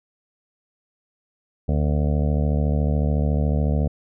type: harmonic tone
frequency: 73.9 Hz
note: D2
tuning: 11 cents sharp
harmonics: 1 / 2 / 3 / 4 / 6 / 7 / 8 / 9 / 10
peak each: -20 / -23 / -27 / -35 / -34 / -34 / -35 / -38 / -41 dBFS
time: 1.68-3.88 s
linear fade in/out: 10 ms
effects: none